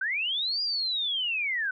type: linear two-way sweep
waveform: sine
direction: up then down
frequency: 1480 to 4885 to 1480 Hz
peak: -26 dBFS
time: 0.01-1.71 s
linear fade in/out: 5 ms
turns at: 0.62 s
effects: none